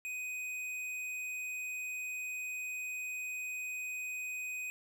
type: tone with tanh clipping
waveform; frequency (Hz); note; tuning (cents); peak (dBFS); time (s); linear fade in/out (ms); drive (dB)
sine; 2500; D#7; +8; -39; 0.05-4.7; 0; 13
effects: none